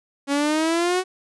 sawtooth exponential sweep, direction up, 276.9 to 375.3 Hz, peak -15 dBFS, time 0.27-1.04 s, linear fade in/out 50 ms, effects resampled to 24000 Hz

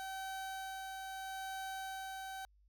30% pulse tone with tremolo, 768 Hz, G5, 36 cents flat, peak -38 dBFS, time 0-2.45 s, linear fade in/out 0 ms, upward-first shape sine, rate 0.77 Hz, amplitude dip 25%, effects added 50 Hz sine -65 dBFS peak until 2.68 s

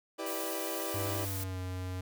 30% pulse chord, E minor seventh, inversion none, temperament equal with one note detuned, 325.1 / 392 / 493.9 / 587.3 Hz, E4 / G4 / B4 / D5, -24 / 0 / 0 / 0 cents, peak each -38 / -39 / -40 / -38 dBFS, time 0.18-1.26 s, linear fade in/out 20 ms
blue noise, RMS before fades -40 dBFS, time 0.26-1.44 s, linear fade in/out 5 ms
square tone with pitch glide, 99.7 to 91.95 Hz, G2 to F#2, +30 to -10 cents, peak -36 dBFS, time 0.94-2.01 s, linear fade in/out 5 ms, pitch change -140 cents, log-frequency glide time 1.17-1.59 s
effects none

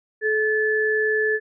sine tone pair together, 431 / 1735 Hz, A4 / A6, -36 / -25 cents, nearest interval 2 octaves, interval 2411 cents, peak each -21 dBFS, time 0.21-1.4 s, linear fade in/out 50 ms, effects none

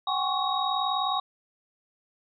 sine tone cluster, 750 / 809 / 1087 / 1127 / 3784 Hz, F#5 / G#5 / C#6 / C#6 / A#7, +23 / -46 / -34 / +28 / +25 cents, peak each -31 dBFS, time 0.07-1.2 s, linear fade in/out 5 ms, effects none

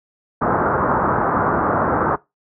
white low-pass noise, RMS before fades -18 dBFS, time 0.41-2.16 s, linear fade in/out 10 ms, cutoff 1400 Hz, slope 48 dB/octave, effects noise-tail reverb RT60 0.2 s tail -20 dB re dry + high-pass 80 Hz 12 dB/octave

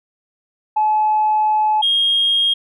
sine tone pair in turn, 857 / 3247 Hz, A5 / G#7, -46 / -40 cents, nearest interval octave + major seventh, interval 2306 cents, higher second, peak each -12 dBFS, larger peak neither, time 0.76-1.82 / 1.82-2.54 s, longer first, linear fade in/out 10 ms, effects tanh soft clip ceiling -8 dBFS

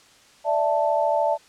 sine chord, D suspended second, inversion none, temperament just, 587.3 / 660.7 / 881 Hz, D5 / E5 / A5, 0 / +4 / +2 cents, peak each -23 dBFS, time 0.44-1.38 s, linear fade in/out 50 ms, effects white hiss -53 dBFS RMS until 1.48 s + low-pass 7000 Hz 12 dB/octave

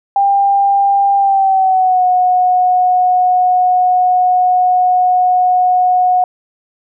sine tone with pitch glide, 796 to 729.9 Hz, G5 to F#5, +26 to -24 cents, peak -8 dBFS, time 0.16-6.24 s, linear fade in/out 2 ms, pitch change -150 cents, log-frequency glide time 1.17-2.04 s, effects none

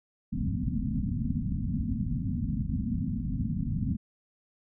white low-pass noise, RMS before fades -30 dBFS, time 0.32-3.97 s, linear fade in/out 20 ms, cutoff 260 Hz, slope 96 dB/octave, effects none

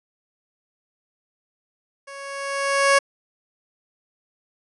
15% pulse tone with level ramp, 554.4 Hz, C#5, in tune, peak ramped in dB -31 to -6 dBFS, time 2.07-2.99 s, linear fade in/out 10 ms, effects resampled to 24000 Hz

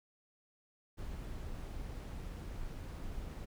brown noise, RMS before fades -43 dBFS, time 0.97-3.46 s, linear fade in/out 20 ms, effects none

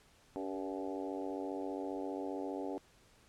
harmonic tone with a mistuned harmonic, 95 Hz, F#2, 46 cents sharp, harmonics 3 / 4 / 5 / 6 / 7 / 8 / 9, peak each -41 / -43 / -45 / -47 / -48 / -49 / -50 dBFS, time 0.36-2.78 s, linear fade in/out 0 ms, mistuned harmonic 4, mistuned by +35 cents, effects pink hiss -65 dBFS RMS until 3.28 s + low-pass 10000 Hz 12 dB/octave

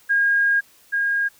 sine tone pair in turn, 1626 / 1626 Hz, G#6 / G#6, -37 / -37 cents, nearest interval unison, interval 0 cents, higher neither, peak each -15 / -18 dBFS, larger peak first, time 0.09-0.61 / 0.92-1.29 s, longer first, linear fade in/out 20 ms, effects white hiss -54 dBFS RMS until 1.39 s

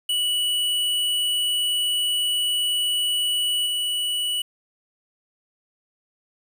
square tone with level steps, 2947 Hz, F#7, 8 cents flat, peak -21 / -23 dBFS, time 0.09-4.42 s, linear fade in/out 5 ms, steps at 3.66 s, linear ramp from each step 5 ms, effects 8-bit

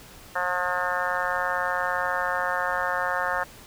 harmonic tone, 179.7 Hz, F3, 50 cents sharp, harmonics 3 / 4 / 5 / 6 / 7 / 8 / 9 / 10, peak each -32 / -32 / -32 / -32 / -32 / -32 / -32 / -32 dBFS, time 0.35-3.44 s, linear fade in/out 10 ms, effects pink hiss -47 dBFS RMS until 3.66 s

